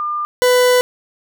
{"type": "tone pair in turn", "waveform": ["sine", "40% pulse"], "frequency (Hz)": [1201, 497.7], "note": ["D6", "B4"], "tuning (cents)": [38, 13], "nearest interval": "octave + minor third", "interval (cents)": 1525, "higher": "first", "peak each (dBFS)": [-18, -9], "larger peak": "second", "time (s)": [[0, 0.25], [0.42, 0.81]], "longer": "second", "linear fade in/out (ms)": 0, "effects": []}